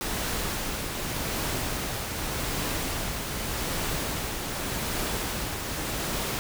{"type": "noise with tremolo", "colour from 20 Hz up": "pink", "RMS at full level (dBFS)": -29, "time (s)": [0.01, 6.39], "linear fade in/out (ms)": 0, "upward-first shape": "triangle", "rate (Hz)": 0.85, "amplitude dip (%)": 35, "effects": []}